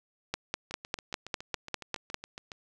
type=two click trains; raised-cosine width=0.2 ms; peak=-24 / -13 dBFS; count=14 / 10; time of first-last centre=0.71-2.518 / 0.34-2.144 s; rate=7.19 / 4.99 Hz; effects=none